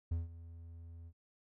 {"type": "tone with ADSR envelope", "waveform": "triangle", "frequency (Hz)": 83.6, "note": "E2", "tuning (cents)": 25, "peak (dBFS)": -29, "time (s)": [0.11, 1.13], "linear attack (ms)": 8, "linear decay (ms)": 160, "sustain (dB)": -17, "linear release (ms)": 57, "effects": []}